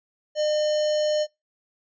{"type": "tone with notch filter", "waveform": "square", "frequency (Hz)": 606, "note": "D#5", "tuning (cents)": -46, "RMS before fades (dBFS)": -23, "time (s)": [0.35, 1.27], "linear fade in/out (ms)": 50, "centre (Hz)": 1600, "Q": 1, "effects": ["noise-tail reverb RT60 0.2 s tail -22 dB re dry", "resampled to 16000 Hz"]}